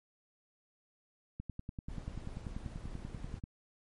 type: click train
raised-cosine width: 5 ms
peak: -28 dBFS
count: 22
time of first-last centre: 1.4-3.439 s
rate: 10.3 Hz
type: noise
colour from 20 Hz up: brown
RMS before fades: -46 dBFS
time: 1.88-3.4 s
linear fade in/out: 20 ms
effects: MP3 48 kbps